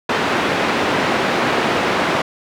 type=band-pass noise; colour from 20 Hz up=pink; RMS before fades=-18 dBFS; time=0.09-2.22 s; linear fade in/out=5 ms; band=250 to 2600 Hz; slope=12 dB/octave; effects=none